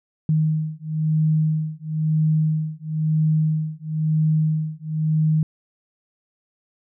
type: beating tone pair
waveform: sine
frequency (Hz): 155.56 / 156.56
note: D#3 / D#3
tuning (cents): 0 / +11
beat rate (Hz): 1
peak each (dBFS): -21 / -21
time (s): 0.29-5.43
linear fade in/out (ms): 2
effects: none